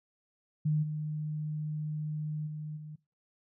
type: tone with level steps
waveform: sine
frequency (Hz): 152.5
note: D#3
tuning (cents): -34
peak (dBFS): -25 / -32 / -36 / -41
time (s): 0.65-2.96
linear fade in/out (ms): 10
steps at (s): 0.82 / 2.46 / 2.76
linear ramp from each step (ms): 20
effects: noise-tail reverb RT60 0.3 s tail -22 dB re dry